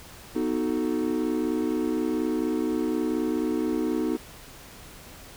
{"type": "chord", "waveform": "triangle", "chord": "B dominant seventh", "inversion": "none", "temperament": "equal", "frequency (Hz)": [246.9, 311.1, 370, 440], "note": ["B3", "D#4", "F#4", "A4"], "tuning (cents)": [0, 0, 0, 0], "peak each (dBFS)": [-27, -25, -29, -31], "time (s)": [0.35, 4.17], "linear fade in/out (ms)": 10, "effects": ["pink hiss -46 dBFS RMS until 5.36 s"]}